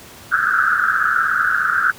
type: band-pass noise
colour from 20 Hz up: pink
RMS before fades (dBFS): -17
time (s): 0.31-1.92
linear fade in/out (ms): 20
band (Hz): 1300 to 1600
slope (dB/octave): 96
effects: pink hiss -40 dBFS RMS until 1.98 s + high-pass 80 Hz 12 dB/octave

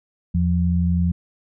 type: tone pair together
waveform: sine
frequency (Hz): 82.54 / 174.61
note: E2 / F3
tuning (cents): +3 / 0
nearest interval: octave + minor second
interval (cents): 1297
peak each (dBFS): -19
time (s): 0.34-1.12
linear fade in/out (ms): 10
effects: none

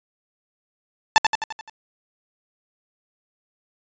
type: tone with echo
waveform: sawtooth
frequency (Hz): 880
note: A5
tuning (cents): 0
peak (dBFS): -5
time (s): 1.16-1.18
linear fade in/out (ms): 0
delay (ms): 86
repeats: 6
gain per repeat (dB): -5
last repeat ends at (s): 1.696
effects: resampled to 16000 Hz

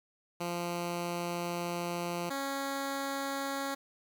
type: tone pair in turn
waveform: 10% pulse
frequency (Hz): 173.4 / 275.3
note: F3 / C#4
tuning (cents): -12 / -12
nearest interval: minor sixth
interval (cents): 800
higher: second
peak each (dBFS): -25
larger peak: neither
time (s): 0.4-2.3 / 2.3-3.75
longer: first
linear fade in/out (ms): 10
effects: 10-bit

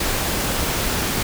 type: noise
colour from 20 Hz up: pink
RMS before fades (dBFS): -22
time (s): 0-1.23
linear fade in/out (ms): 5
effects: none

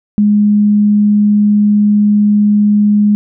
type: tone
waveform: sine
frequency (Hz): 207.7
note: G#3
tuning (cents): 0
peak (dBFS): -6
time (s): 0.18-3.15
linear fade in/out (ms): 0
effects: none

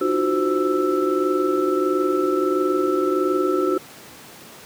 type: tone cluster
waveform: sine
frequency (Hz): 304.5 / 349.8 / 371.3 / 518 / 1322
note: D#4 / F4 / F#4 / C5 / E6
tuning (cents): -37 / +3 / +6 / -17 / +5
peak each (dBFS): -24 / -27 / -20 / -27 / -26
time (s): 0.01-3.78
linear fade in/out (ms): 5
effects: pink hiss -42 dBFS RMS until 4.65 s + high-pass 150 Hz 12 dB/octave

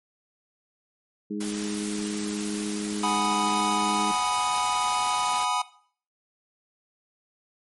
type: harmonic tone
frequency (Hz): 103.83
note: G#2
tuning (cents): 0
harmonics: 2 / 3 / 4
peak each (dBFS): -30 / -33 / -37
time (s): 1.3-4.12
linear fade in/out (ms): 10
type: noise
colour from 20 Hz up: white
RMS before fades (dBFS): -35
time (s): 1.4-5.45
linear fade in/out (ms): 10
type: chord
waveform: square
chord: G# minor seventh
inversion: third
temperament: equal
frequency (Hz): 740 / 830.6 / 987.8 / 1244.5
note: F#5 / G#5 / B5 / D#6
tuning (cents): 0 / 0 / 0 / 0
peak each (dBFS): -32 / -31 / -28 / -30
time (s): 3.03-5.62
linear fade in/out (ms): 5
effects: noise-tail reverb RT60 0.5 s tail -17 dB re dry + MP3 48 kbps

